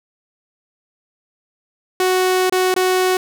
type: tone with dropouts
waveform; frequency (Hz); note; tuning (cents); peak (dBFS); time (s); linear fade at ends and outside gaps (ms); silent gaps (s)
sawtooth; 370; F#4; 0; -10; 2-3.17; 2; 2.497-2.523 / 2.741-2.763
effects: none